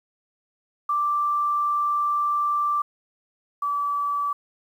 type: tone pair in turn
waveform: sine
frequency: 1174.7 / 1152.5 Hz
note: D6 / D6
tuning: 0 / -33 cents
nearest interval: unison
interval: 33 cents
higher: first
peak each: -20 / -22 dBFS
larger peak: first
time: 0.89-2.82 / 3.62-4.33 s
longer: first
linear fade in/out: 5 ms
effects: 9-bit